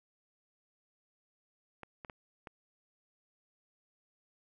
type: clicks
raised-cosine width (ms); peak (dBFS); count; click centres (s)
0.5; -30; 4; 1.833 / 2.048 / 2.098 / 2.472
effects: 12-bit